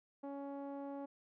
sawtooth tone with low-pass filter, 279.5 Hz, C#4, 14 cents sharp, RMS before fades -45 dBFS, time 0.23-1.06 s, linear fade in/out 10 ms, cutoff 770 Hz, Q 1.8, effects none

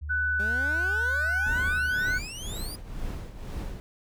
sine tone with pitch glide, 74.3 to 73.49 Hz, D2 to D2, +21 to +2 cents, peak -32 dBFS, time 0.01-1.92 s, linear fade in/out 20 ms, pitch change -19 cents, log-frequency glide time 0.63-1.46 s
sine tone, 1493 Hz, F#6, 15 cents sharp, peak -24 dBFS, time 0.09-2.19 s, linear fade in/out 20 ms
20% pulse exponential sweep, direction up, 196 to 4978 Hz, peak -32 dBFS, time 0.39-2.76 s, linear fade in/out 10 ms
brown noise with tremolo, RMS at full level -32 dBFS, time 1.46-3.8 s, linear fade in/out 0 ms, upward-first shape triangle, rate 2 Hz, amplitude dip 75%
effects none

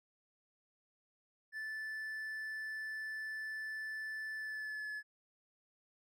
triangle tone with pitch glide, 1752 to 1715 Hz, A6 to A6, -8 to -45 cents, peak -38 dBFS, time 1.52-5.03 s, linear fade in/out 50 ms, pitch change -37 cents, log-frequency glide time 4.36-4.9 s, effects none

